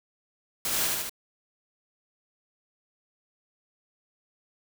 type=noise with echo; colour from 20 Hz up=white; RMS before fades=-29 dBFS; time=0.65-0.87 s; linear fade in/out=2 ms; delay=75 ms; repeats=3; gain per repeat=-2 dB; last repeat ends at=1.095 s; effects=none